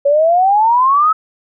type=exponential sweep; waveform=sine; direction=up; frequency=554.4 to 1305 Hz; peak=-8 dBFS; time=0.05-1.13 s; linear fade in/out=10 ms; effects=none